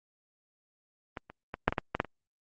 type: clicks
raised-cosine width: 0.5 ms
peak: -21 / -30 / -20 / -6 / -16 / -12 / -14 / -10 / -25 dBFS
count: 9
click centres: 1.172 / 1.3 / 1.541 / 1.68 / 1.725 / 1.782 / 1.95 / 2.001 / 2.047 s
effects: Opus 32 kbps